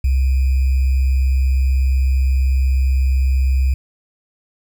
sine tone with sample-and-hold, 65.8 Hz, C2, 10 cents sharp, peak -12 dBFS, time 0.04-3.74 s, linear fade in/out 5 ms, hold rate 2450 Hz, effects none

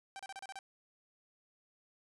sawtooth tone bursts, 780 Hz, G5, 9 cents flat, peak -40 dBFS, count 7, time 0.16-0.589 s, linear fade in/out 0 ms, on 33 ms, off 33 ms, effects resampled to 24000 Hz

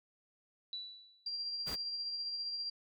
sine tone with exponential decay, 3951 Hz, B7, in tune, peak -37 dBFS, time 0.73-1.38 s, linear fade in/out 1 ms, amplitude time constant 140 ms
sine tone with tremolo, 4747 Hz, D8, 18 cents sharp, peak -35 dBFS, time 1.26-2.7 s, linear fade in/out 5 ms, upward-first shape triangle, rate 15 Hz, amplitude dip 40%
pink noise, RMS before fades -44 dBFS, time 1.66-1.76 s, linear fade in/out 20 ms
effects none

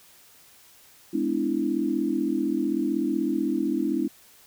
sine chord, E dominant seventh, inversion first, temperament equal with one note detuned, 207.7 / 252.9 / 293.7 / 329.6 Hz, G#3 / B3 / D4 / E4, 0 / +41 / 0 / 0 cents, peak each -31 / -29 / -27 / -27 dBFS, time 1.13-4.08 s, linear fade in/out 10 ms, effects white hiss -54 dBFS RMS until 4.46 s

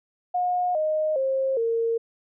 sine tone with pitch steps, 720 / 619.6 / 533.2 / 458.8 Hz, F#5 / D#5 / C5 / A#4, -47 / -7 / +33 / -28 cents, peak -21 dBFS, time 0.34-1.98 s, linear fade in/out 10 ms, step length 410 ms, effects none

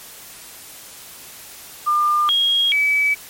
sine tone with pitch steps, 1201 / 3273 / 2291 Hz, D6 / G#7 / D7, +38 / -26 / -44 cents, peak -14 dBFS, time 1.86-3.15 s, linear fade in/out 20 ms, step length 430 ms, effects white hiss -39 dBFS RMS until 3.29 s + MP3 64 kbps

